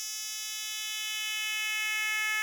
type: tone with high-pass filter sweep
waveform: 10% pulse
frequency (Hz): 430.7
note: A4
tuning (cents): -37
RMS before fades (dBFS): -33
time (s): 0-2.42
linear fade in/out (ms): 0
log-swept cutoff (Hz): 5000 to 1900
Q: 2.3
effects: none